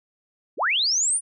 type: linear sweep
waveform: sine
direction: up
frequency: 202 to 9690 Hz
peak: -19 dBFS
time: 0.57-1.21 s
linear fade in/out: 50 ms
effects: none